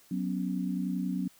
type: chord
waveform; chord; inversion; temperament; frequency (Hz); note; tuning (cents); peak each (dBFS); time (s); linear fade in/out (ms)
sine; F# suspended fourth; none; equal; 185 / 246.9 / 277.2; F#3 / B3 / C#4; 0 / 0 / 0; -31 / -35 / -35; 0.11-1.28; 5
effects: white hiss -60 dBFS RMS until 1.39 s